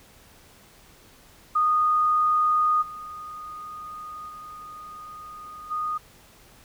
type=tone with level steps; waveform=sine; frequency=1234 Hz; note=D#6; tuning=15 cents flat; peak=-18 / -35 / -38 / -25 dBFS; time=1.55-5.98 s; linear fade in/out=10 ms; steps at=2.81 / 4.28 / 5.7 s; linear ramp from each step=20 ms; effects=pink hiss -53 dBFS RMS until 6.64 s